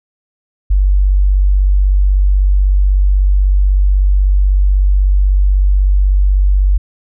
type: tone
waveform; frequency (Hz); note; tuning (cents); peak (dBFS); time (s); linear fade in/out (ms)
sine; 48.1; G1; -32; -7; 0.7-6.78; 10
effects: none